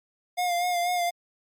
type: tone with vibrato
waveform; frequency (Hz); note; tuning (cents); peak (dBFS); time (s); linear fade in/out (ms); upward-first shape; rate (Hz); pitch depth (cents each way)
square; 707; F5; +21; -24; 0.37-1.11; 20; sine; 4.1; 35
effects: MP3 96 kbps